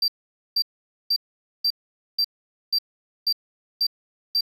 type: tone bursts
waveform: triangle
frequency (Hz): 4699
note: D8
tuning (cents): 0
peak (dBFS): -17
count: 9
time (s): 0.02-4.409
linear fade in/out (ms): 5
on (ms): 61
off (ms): 480
effects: none